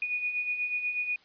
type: beating tone pair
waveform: sine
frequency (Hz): 2458 / 2466.2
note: D#7 / D#7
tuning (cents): -22 / -16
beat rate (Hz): 8.2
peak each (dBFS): -37 / -29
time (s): 0.02-1.16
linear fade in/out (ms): 2
effects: white hiss -60 dBFS RMS until 1.24 s + resampled to 11025 Hz